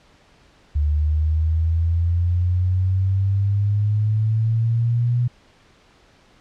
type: exponential sweep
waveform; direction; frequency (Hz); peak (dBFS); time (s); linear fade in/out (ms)
sine; up; 73.42 to 122.7; -16; 0.75-5.28; 10
effects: pink hiss -54 dBFS RMS until 6.4 s + low-pass 5000 Hz 12 dB/octave